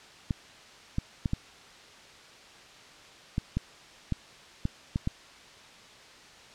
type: clicks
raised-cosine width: 5 ms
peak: -15 dBFS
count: 10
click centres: 0.308 / 0.984 / 1.258 / 1.334 / 3.381 / 3.57 / 4.123 / 4.654 / 4.959 / 5.074 s
effects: white hiss -51 dBFS RMS until 6.54 s + low-pass 5000 Hz 12 dB/octave